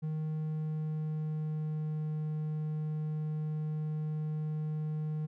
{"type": "tone with pitch glide", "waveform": "triangle", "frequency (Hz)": [155.56, 153.86], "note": ["D#3", "D#3"], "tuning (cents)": [0, -19], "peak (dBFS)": -30, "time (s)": [0.02, 5.27], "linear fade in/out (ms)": 20, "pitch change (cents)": -19, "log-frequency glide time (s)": [0.3, 2.17], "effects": []}